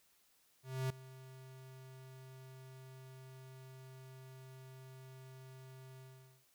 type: tone with ADSR envelope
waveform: square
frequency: 130.81 Hz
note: C3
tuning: in tune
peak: -34 dBFS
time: 0.63-6.45 s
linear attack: 270 ms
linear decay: 5 ms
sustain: -19 dB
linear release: 450 ms
effects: white hiss -72 dBFS RMS until 6.54 s